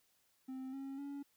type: tone with pitch steps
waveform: triangle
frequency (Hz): 261.6 / 271.6 / 282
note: C4 / C#4 / C#4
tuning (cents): 0 / -35 / +30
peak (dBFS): -40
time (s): 0.48-1.23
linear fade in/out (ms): 10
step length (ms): 250
effects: white hiss -75 dBFS RMS until 1.36 s